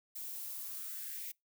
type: noise with high-pass filter sweep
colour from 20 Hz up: violet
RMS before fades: -43 dBFS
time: 0.15-1.32 s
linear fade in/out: 10 ms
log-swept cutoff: 590 to 2200 Hz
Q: 3.8
effects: noise-tail reverb RT60 0.2 s tail -26 dB re dry